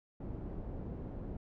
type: low-pass noise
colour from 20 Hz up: pink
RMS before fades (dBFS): -42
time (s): 0.2-1.37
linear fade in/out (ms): 5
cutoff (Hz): 420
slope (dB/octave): 12
effects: none

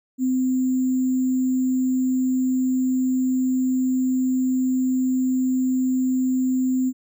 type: tone with sample-and-hold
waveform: sine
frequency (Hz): 257.5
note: C4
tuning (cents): -28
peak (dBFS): -18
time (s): 0.18-6.93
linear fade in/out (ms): 50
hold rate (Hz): 7350
effects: none

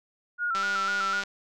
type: tone with vibrato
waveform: sine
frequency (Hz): 1390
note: F6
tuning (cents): -9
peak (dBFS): -25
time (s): 0.38-1.24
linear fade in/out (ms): 50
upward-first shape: square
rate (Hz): 4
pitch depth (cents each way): 56
type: click train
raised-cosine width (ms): 0.2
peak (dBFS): -18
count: 136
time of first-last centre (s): 0.55-1.235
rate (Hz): 197
effects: none

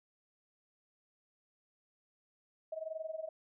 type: tone with amplitude modulation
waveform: sine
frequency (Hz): 637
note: D#5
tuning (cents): +41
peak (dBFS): -35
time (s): 2.72-3.29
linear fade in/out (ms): 5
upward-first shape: sine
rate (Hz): 21.5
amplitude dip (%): 85
effects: none

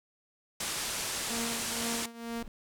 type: low-pass noise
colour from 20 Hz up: white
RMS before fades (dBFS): -35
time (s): 0.6-2.06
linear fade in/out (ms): 5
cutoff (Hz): 10000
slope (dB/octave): 24
type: tone with tremolo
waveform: sawtooth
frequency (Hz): 232.3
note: A#3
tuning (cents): -6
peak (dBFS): -29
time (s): 1.3-2.43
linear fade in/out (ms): 5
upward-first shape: triangle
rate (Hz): 2.1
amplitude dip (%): 85
type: noise with exponential growth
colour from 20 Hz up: brown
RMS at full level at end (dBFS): -42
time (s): 2.13-2.48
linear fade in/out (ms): 1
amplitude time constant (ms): 75
effects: none

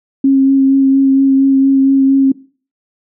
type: tone with vibrato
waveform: sine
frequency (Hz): 270.4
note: C#4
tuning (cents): -43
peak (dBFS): -6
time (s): 0.24-2.32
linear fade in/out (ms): 5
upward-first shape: sine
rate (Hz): 4.3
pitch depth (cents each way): 13
effects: noise-tail reverb RT60 0.4 s tail -20 dB re dry

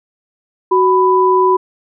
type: tone pair together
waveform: sine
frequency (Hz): 372.8 / 994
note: F#4 / B5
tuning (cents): +13 / +11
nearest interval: octave + perfect fourth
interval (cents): 1698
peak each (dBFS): -11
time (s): 0.71-1.57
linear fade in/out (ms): 10
effects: none

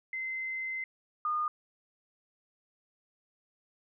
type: tone pair in turn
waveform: sine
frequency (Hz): 2065 / 1221.1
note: C7 / D#6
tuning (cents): -23 / -33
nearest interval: major sixth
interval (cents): 910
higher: first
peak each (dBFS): -33 / -28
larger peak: second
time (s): 0.13-0.84 / 1.25-1.48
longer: first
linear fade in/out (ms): 2
effects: none

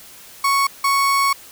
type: tone pair in turn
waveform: 35% pulse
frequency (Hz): 1108.7 / 1108.7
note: C#6 / C#6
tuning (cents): 0 / 0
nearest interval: unison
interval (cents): 0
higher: neither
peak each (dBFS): -13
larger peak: neither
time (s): 0.44-0.67 / 0.84-1.33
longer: second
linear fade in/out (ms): 5
effects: white hiss -42 dBFS RMS until 1.51 s

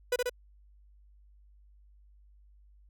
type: tone with echo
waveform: 45% pulse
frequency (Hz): 493.9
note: B4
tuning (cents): 0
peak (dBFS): -25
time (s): 0.12-0.16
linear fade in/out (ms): 5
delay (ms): 68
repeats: 2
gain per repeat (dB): -2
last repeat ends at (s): 0.296
effects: added 50 Hz sine -56 dBFS peak until 2.89 s

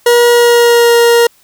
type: tone with pitch glide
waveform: 40% pulse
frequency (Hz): 478.2 to 470.3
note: A#4 to A#4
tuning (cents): +44 to +15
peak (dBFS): -4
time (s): 0.06-1.27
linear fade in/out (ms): 5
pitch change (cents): -29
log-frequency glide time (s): 0.31-0.94
effects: white hiss -49 dBFS RMS until 1.43 s

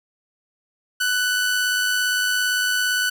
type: tone with amplitude modulation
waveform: sawtooth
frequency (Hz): 1491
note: F#6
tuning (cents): +13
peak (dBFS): -14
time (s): 1-3.1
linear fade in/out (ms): 10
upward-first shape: sine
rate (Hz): 97.6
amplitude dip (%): 30
effects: none

